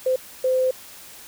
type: tone bursts at uneven times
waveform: sine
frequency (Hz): 515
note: C5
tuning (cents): -28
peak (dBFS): -17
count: 2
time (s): 0.06-0.16 / 0.44-0.71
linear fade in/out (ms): 5
effects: white hiss -43 dBFS RMS until 1.27 s